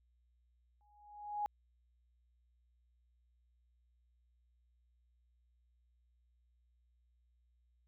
sine tone with exponential growth, 830.6 Hz, G#5, in tune, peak -32 dBFS, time 0.81-1.46 s, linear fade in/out 0 ms, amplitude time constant 140 ms, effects added 60 Hz sine -70 dBFS peak until 7.87 s

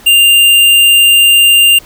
square tone, 2794 Hz, F7, in tune, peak -4 dBFS, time 0.06-1.79 s, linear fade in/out 10 ms, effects pink hiss -38 dBFS RMS until 1.85 s

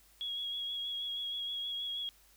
sine tone with vibrato, 3322 Hz, G#7, in tune, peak -35 dBFS, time 0.21-2.09 s, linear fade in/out 0 ms, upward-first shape sine, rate 6.3 Hz, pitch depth 22 cents each way, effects added 50 Hz sine -67 dBFS peak until 2.36 s + white hiss -64 dBFS RMS until 2.36 s

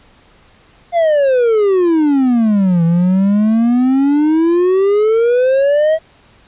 triangle exponential two-way sweep, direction down then up, 705 to 164.81 to 648 Hz, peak -7 dBFS, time 0.92-5.99 s, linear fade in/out 50 ms, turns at 2.84 s, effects pink hiss -48 dBFS RMS until 6.47 s + resampled to 8000 Hz

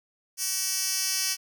10% pulse tone with high-pass filter sweep, 380 Hz, F#4, 46 cents sharp, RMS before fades -28 dBFS, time 0.37-1.37 s, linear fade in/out 50 ms, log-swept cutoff 6600 to 4400 Hz, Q 1.3, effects none

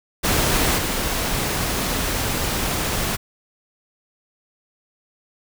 pink noise with level steps, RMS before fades -19 / -23 dBFS, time 0.23-3.17 s, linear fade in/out 20 ms, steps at 0.77 s, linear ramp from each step 20 ms, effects none

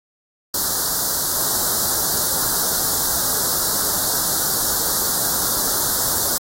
white band-stop noise, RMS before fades -20 dBFS, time 0.54-6.38 s, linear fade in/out 2 ms, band 1600 to 3900 Hz, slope 48 dB/octave, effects AAC 48 kbps

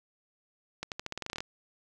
accelerating click train, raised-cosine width 0.2 ms, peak -18 dBFS, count 13, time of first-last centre 0.83-1.405 s, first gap 88 ms, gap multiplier 0.88, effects none

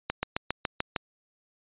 slowing click train, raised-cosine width 0.3 ms, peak -11 dBFS, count 7, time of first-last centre 0.1-0.962 s, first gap 130 ms, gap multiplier 1.04, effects resampled to 8000 Hz

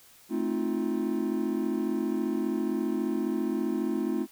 triangle chord, F dominant seventh, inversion first, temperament just, 218.3 / 261.9 / 314.3 / 349.2 Hz, A3 / C4 / Eb4 / F4, -13 / +2 / +18 / 0 cents, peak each -30 dBFS, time 0.29-4.27 s, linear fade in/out 50 ms, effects white hiss -56 dBFS RMS until 4.31 s

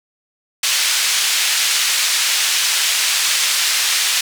pink band-pass noise, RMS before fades -17 dBFS, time 0.63-4.21 s, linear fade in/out 5 ms, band 2500 to 8700 Hz, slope 12 dB/octave, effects none

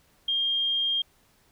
sine tone, 3214 Hz, G7, 43 cents sharp, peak -23 dBFS, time 0.28-1.02 s, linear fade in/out 5 ms, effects pink hiss -63 dBFS RMS until 1.51 s

